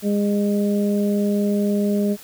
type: harmonic tone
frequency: 204.4 Hz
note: G#3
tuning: 27 cents flat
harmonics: 1 / 2 / 3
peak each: -18 / -24 / -28 dBFS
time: 0.02-2.17 s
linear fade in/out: 50 ms
effects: white hiss -43 dBFS RMS until 2.23 s